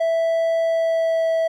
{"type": "tone with pitch glide", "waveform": "triangle", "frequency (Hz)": [659, 653.3], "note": ["E5", "E5"], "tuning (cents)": [-1, -16], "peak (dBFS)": -15, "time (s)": [0, 1.48], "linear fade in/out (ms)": 10, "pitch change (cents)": -15, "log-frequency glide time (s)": [0.61, 1.3], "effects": []}